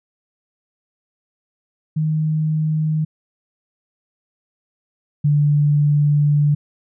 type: tone pair in turn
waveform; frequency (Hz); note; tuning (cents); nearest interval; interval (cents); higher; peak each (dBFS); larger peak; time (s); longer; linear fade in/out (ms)
sine; 155.56 / 146.83; D#3 / D3; 0 / 0; minor second; 100; first; -16 / -12; second; 1.96-3.05 / 5.24-6.55; second; 10
effects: none